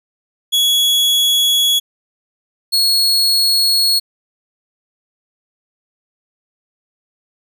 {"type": "tone pair in turn", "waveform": "40% pulse", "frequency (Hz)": [3360, 4330], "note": ["G#7", "C#8"], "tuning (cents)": [19, -41], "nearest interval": "major third", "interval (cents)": 440, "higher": "second", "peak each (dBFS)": -10, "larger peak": "neither", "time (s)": [[0.52, 1.8], [2.72, 4]], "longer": "neither", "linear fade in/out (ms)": 20, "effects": []}